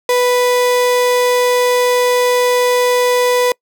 35% pulse tone, 493.9 Hz, B4, in tune, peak -9 dBFS, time 0.09-3.52 s, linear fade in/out 2 ms, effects noise-tail reverb RT60 0.1 s tail -26 dB re dry

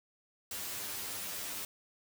white noise with comb filter, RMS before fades -40 dBFS, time 0.51-1.65 s, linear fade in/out 2 ms, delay 10 ms, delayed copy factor +0.9, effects none

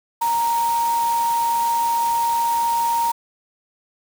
sine tone in noise, 932.3 Hz, A#5, in tune, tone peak -17 dBFS, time 0.21-3.12 s, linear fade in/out 10 ms, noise white, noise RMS -32 dBFS, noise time 0.21-3.12 s, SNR +12 dB, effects none

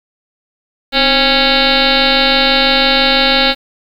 sine tone with frequency modulation, 2217 Hz, C#7, in tune, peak -8 dBFS, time 0.92-3.55 s, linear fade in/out 50 ms, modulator 280 Hz, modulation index 7.4, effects 7-bit

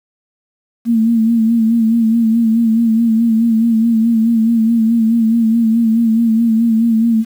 sine tone with vibrato, 227.3 Hz, A#3, 43 cents flat, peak -9 dBFS, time 0.85-7.25 s, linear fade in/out 50 ms, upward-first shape sine, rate 4.7 Hz, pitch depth 53 cents each way, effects 7-bit

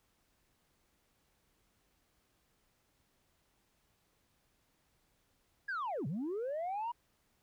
sine linear two-way sweep, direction down then up, 1686 to 123.47 to 972 Hz, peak -33 dBFS, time 5.68-6.92 s, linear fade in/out 10 ms, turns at 6.07 s, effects tanh soft clip ceiling -33 dBFS + pink hiss -75 dBFS RMS until 7.42 s

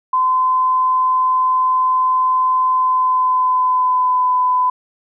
sine tone with pitch glide, 1025 to 1005.1 Hz, C6 to B5, -36 to +30 cents, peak -12 dBFS, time 0.13-4.7 s, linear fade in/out 5 ms, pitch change -34 cents, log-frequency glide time 2.71-4.33 s, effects none

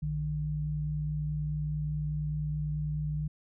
sine tone pair together, 59.85 / 150.8 Hz, A#1 / D3, +46 / +46 cents, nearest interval octave + major third, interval 1600 cents, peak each -37 / -30 dBFS, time 0.02-3.28 s, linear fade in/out 10 ms, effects none

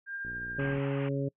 sine tone with tremolo, 1600 Hz, G6, 35 cents sharp, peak -34 dBFS, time 0.06-0.76 s, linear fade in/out 50 ms, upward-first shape sine, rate 14 Hz, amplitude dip 25%
click train, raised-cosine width 3 ms, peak -34 dBFS, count 33, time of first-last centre 0.25-0.782 s, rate 60.1 Hz
harmonic tone, 138.59 Hz, C#3, in tune, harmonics 1 / 2 / 3 / 4, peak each -31 / -34 / -36 / -37 dBFS, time 0.58-1.29 s, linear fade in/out 10 ms
pink band-pass noise, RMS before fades -44 dBFS, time 0.59-1.09 s, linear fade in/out 5 ms, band 710 to 3000 Hz, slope 96 dB/octave
effects noise-tail reverb RT60 0.1 s tail -25 dB re dry

